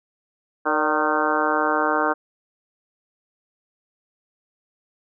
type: harmonic tone with a mistuned harmonic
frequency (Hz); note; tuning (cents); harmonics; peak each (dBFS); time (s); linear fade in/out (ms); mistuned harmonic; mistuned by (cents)
153.8; D#3; -20; 2 / 3 / 4 / 5 / 6 / 7 / 8 / 9 / 10; -27 / -27 / -27 / -27 / -27 / -27 / -27 / -27 / -27; 0.65-2.14; 20; 4; -57
effects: none